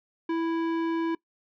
sine tone with tanh clipping, 330 Hz, E4, 2 cents sharp, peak -27 dBFS, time 0.29-1.15 s, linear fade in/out 5 ms, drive 15 dB, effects noise-tail reverb RT60 0.1 s tail -22 dB re dry

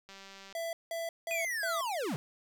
click train, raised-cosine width 0.2 ms, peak -33 dBFS, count 86, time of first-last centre 0.09-0.526 s, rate 195 Hz
square tone bursts, 666 Hz, E5, 18 cents sharp, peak -35 dBFS, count 4, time 0.55-1.81 s, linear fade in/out 2 ms, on 180 ms, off 180 ms
square linear sweep, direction down, 2511 to 116.54 Hz, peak -33 dBFS, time 1.31-2.16 s, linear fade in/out 0 ms
effects 10-bit

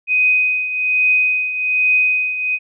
sine tone with tremolo, 2504 Hz, D#7, 10 cents sharp, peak -10 dBFS, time 0.07-2.59 s, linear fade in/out 50 ms, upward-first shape triangle, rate 1.2 Hz, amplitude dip 70%, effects none

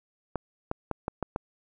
clicks, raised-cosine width 1 ms, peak -15 dBFS, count 6, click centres 0.357 / 0.714 / 0.913 / 1.081 / 1.227 / 1.361 s, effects none

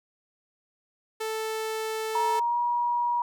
sawtooth tone, 440 Hz, A4, in tune, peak -25 dBFS, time 1.2-2.4 s, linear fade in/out 10 ms
sine tone with pitch glide, 946 to 959.2 Hz, A#5 to A#5, +25 to +49 cents, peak -23 dBFS, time 2.15-3.22 s, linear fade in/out 2 ms, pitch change +24 cents, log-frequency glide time 2.46-2.59 s
effects none

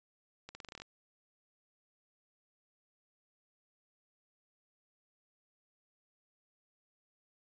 accelerating click train, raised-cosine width 0.2 ms, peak -29 dBFS, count 10, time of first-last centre 0.49-0.82 s, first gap 60 ms, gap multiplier 0.87, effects resampled to 16000 Hz

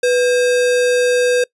sine tone with sample-and-hold, 493.9 Hz, B4, in tune, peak -11 dBFS, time 0.03-1.44 s, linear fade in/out 5 ms, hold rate 2100 Hz, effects noise-tail reverb RT60 0.1 s tail -24 dB re dry + resampled to 24000 Hz

